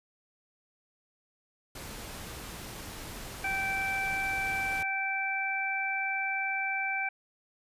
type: noise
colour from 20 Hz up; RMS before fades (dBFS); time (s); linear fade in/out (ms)
pink; -42; 1.75-4.83; 5
type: harmonic tone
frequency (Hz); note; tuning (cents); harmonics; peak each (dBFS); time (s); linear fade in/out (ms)
777; G5; -16; 1 / 2 / 3; -35 / -35 / -31; 3.44-7.09; 5
effects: resampled to 32000 Hz